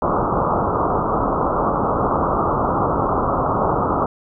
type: low-pass noise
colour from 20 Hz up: white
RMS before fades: -19 dBFS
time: 0.02-4.06 s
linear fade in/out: 2 ms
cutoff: 1300 Hz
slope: 96 dB/octave
effects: none